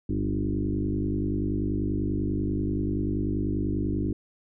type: tone with frequency modulation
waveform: sine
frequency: 188.4 Hz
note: F#3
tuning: 32 cents sharp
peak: -24 dBFS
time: 0.09-4.13 s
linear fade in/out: 5 ms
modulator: 50.3 Hz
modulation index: 3.2
effects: none